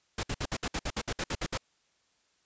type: noise bursts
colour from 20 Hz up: pink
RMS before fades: -32 dBFS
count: 13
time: 0.18-1.576 s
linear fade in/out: 5 ms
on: 52 ms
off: 60 ms
effects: white hiss -71 dBFS RMS until 2.45 s + resampled to 16000 Hz